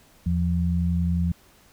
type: tone pair together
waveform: sine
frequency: 81.7 / 172.88 Hz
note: E2 / F3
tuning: -15 / -17 cents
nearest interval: octave + minor second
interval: 1298 cents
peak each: -23 dBFS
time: 0.26-1.32 s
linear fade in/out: 5 ms
effects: pink hiss -56 dBFS RMS until 1.72 s